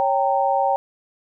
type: chord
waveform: sine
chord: G diminished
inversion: second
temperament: equal with one note detuned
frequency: 554.4 / 784 / 920.6 Hz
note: Db5 / G5 / Bb5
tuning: 0 / 0 / -22 cents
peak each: -22 / -19 / -23 dBFS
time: 0-0.76 s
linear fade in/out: 0 ms
effects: none